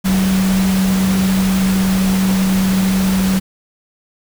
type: tone in noise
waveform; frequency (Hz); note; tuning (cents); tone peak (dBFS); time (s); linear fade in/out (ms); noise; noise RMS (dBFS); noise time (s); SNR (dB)
sine; 189.8; F#3; +44; -12; 0.04-3.4; 20; pink; -23; 0.04-3.4; +8
effects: none